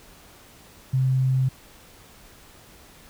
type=tone; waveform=sine; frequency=130.81 Hz; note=C3; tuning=in tune; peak=-18 dBFS; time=0.93-1.49 s; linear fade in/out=10 ms; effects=pink hiss -50 dBFS RMS until 3.09 s